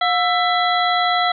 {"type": "harmonic tone with a mistuned harmonic", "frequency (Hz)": 664, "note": "E5", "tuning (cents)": 12, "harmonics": [1, 2, 3, 5, 6], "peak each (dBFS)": [-18, -21, -23, -25, -26], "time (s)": [0.01, 1.32], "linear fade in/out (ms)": 5, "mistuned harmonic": 1, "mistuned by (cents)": 130, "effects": []}